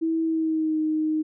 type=tone with pitch glide; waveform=sine; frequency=325 to 311 Hz; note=E4 to D#4; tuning=-24 to -1 cents; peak=-21 dBFS; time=0.01-1.23 s; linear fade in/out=20 ms; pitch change=-77 cents; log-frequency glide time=0.23-0.79 s; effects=none